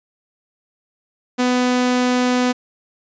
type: tone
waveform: sawtooth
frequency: 249.3 Hz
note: B3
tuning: 16 cents sharp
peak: -11 dBFS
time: 1.38-2.53 s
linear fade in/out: 20 ms
effects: resampled to 16000 Hz